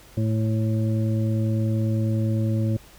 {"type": "harmonic tone", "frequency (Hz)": 110, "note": "A2", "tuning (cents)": 0, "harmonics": [1, 2, 3, 5], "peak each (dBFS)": [-21, -27, -31, -35], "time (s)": [0.17, 2.77], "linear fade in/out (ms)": 5, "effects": ["added 50 Hz sine -52 dBFS peak until 2.98 s", "pink hiss -50 dBFS RMS until 2.98 s"]}